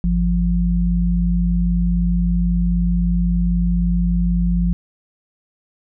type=tone pair together; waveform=sine; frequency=51.91 / 174.61 Hz; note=G#1 / F3; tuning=0 / 0 cents; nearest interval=octave + major sixth; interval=2100 cents; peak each=-17 dBFS; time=0.04-4.73 s; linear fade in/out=0 ms; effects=none